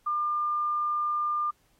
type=tone; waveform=sine; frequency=1200 Hz; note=D6; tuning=37 cents sharp; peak=-25 dBFS; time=0.06-1.51 s; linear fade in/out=10 ms; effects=pink hiss -68 dBFS RMS until 1.79 s + AAC 48 kbps